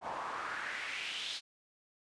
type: noise with band-pass filter sweep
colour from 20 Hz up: pink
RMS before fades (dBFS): -40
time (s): 0.01-1.41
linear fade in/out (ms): 50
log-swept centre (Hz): 790 to 4000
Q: 3
effects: resampled to 22050 Hz